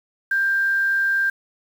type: tone with quantisation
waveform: sine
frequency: 1586 Hz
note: G6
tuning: 20 cents sharp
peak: -17 dBFS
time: 0.31-1.3 s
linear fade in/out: 5 ms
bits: 7
effects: none